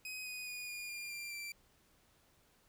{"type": "tone with pitch steps", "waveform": "sawtooth", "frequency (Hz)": [2518, 2489, 2460, 2432, 2404, 2377, 2349], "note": ["D#7", "D#7", "D#7", "D#7", "D7", "D7", "D7"], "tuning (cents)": [20, 0, -20, -40, 40, 20, 0], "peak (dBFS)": -39, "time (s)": [0.05, 1.52], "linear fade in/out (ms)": 2, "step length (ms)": 210, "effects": ["pink hiss -70 dBFS RMS until 2.68 s"]}